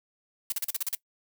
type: noise bursts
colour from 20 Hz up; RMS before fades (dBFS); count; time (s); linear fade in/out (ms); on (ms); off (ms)
blue; -29; 8; 0.5-0.949; 2; 22; 39
effects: noise-tail reverb RT60 0.1 s tail -20 dB re dry